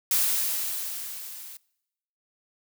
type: noise with level ramp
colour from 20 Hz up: blue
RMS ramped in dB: -22 to -43 dBFS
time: 0.11-1.57 s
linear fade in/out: 2 ms
effects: noise-tail reverb RT60 0.9 s tail -24 dB re dry